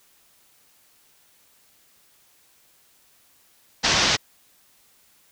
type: low-pass noise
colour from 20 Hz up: white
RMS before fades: -20 dBFS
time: 3.83-4.17 s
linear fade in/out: 20 ms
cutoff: 6200 Hz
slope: 48 dB/octave
effects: white hiss -59 dBFS RMS until 5.31 s